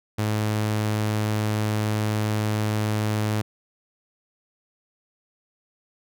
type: tone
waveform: sawtooth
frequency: 106.9 Hz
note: A2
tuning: 49 cents flat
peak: -18 dBFS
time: 0.18-3.42 s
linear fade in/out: 10 ms
effects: none